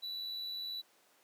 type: tone with amplitude modulation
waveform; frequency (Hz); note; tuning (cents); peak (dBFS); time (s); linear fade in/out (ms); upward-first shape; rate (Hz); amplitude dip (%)
triangle; 3951; B7; 0; -35; 0.02-0.82; 20; sine; 80; 40
effects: pink hiss -67 dBFS RMS until 1.23 s + high-pass 400 Hz 12 dB/octave